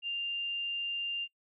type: tone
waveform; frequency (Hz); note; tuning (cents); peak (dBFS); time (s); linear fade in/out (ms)
sine; 2794; F7; 0; -32; 0.02-1.28; 50
effects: noise-tail reverb RT60 0.1 s tail -26 dB re dry